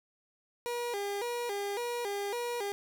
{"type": "tone with vibrato", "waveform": "30% pulse", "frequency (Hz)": 440, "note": "A4", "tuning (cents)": 0, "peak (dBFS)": -30, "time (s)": [0.66, 2.72], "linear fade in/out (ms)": 0, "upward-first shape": "square", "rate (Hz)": 1.8, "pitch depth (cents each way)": 150, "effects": ["10-bit"]}